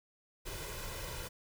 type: noise with comb filter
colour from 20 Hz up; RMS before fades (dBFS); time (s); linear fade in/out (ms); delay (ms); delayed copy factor
pink; -42; 0.45-1.29; 20; 2; +0.65
effects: none